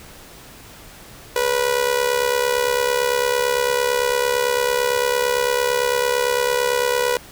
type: tone with amplitude modulation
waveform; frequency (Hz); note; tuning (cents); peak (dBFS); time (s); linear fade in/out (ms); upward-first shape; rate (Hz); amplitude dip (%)
sawtooth; 489.7; B4; -15; -10; 1.36-7.17; 2; sine; 68.9; 75
effects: pink hiss -42 dBFS RMS until 7.31 s